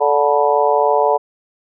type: harmonic tone with a mistuned harmonic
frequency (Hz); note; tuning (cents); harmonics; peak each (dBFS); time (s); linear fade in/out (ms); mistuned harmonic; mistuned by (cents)
145.9; D3; -11; 3 / 4 / 5 / 6 / 7; -17 / -17 / -18 / -19 / -19; 0-1.18; 20; 7; -73
effects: none